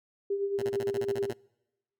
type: tone with tremolo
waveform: sine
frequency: 398.5 Hz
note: G4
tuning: 28 cents sharp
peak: -25 dBFS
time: 0.3-1.31 s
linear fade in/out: 5 ms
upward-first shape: triangle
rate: 9 Hz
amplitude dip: 60%
type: tone bursts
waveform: 10% pulse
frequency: 117.9 Hz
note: A#2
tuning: 20 cents sharp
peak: -27 dBFS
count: 11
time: 0.58-1.335 s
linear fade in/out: 10 ms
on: 45 ms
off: 26 ms
effects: noise-tail reverb RT60 1.0 s tail -26 dB re dry